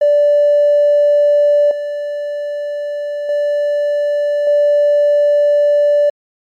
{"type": "tone with level steps", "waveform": "triangle", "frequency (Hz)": 584, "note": "D5", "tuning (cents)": -10, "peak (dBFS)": [-4, -16, -10, -5], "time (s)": [0.01, 6.1], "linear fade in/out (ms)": 10, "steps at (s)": [1.71, 3.29, 4.47], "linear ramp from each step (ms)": 2, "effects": ["tanh soft clip ceiling -5 dBFS", "MP3 96 kbps"]}